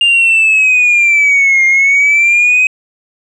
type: linear two-way sweep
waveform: sine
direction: down then up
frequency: 2814 to 2117 to 2532 Hz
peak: -4 dBFS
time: 0.01-2.67 s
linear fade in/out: 2 ms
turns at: 1.65 s
effects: tanh soft clip ceiling -4 dBFS